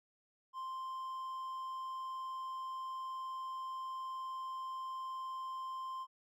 triangle tone, 1046.5 Hz, C6, in tune, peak -38 dBFS, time 0.53-6.07 s, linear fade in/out 50 ms, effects none

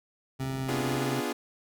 25% pulse tone with vibrato, 132.3 Hz, C3, 20 cents sharp, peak -27 dBFS, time 0.39-1.21 s, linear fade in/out 20 ms, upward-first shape sine, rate 1.9 Hz, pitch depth 11 cents each way
white low-pass noise, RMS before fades -45 dBFS, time 0.4-0.98 s, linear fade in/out 0 ms, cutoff 270 Hz, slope 12 dB/octave
sawtooth chord, B diminished seventh, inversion none, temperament equal, 246.9 / 293.7 / 349.2 / 415.3 Hz, B3 / D4 / F4 / Ab4, 0 / 0 / 0 / 0 cents, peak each -31 dBFS, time 0.68-1.33 s, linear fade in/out 10 ms
effects none

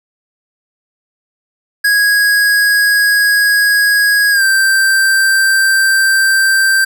square tone with pitch glide, 1654 to 1566.6 Hz, G#6 to G6, -8 to -2 cents, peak -9 dBFS, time 1.84-6.85 s, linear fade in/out 10 ms, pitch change -94 cents, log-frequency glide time 4.31-4.43 s, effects none

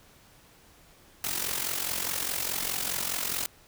white noise with amplitude modulation, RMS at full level -28 dBFS, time 1.24-3.46 s, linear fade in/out 0 ms, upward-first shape sine, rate 44.8 Hz, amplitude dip 70%, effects pink hiss -57 dBFS RMS until 3.67 s

